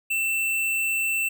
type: tone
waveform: square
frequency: 2676 Hz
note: E7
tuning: 25 cents sharp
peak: -23 dBFS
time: 0.1-1.29 s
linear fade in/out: 10 ms
effects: none